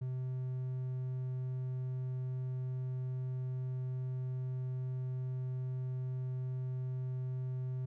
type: tone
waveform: triangle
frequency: 128.4 Hz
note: C3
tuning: 32 cents flat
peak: -33 dBFS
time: 0.01-7.86 s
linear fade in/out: 10 ms
effects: none